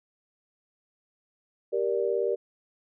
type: chord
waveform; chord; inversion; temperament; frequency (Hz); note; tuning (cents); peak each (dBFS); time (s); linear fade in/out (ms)
sine; G minor; none; just; 392 / 470.4 / 588; G4 / Bb4 / D5; 0 / +16 / +2; -28 / -27 / -31; 1.72-2.36; 20
effects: none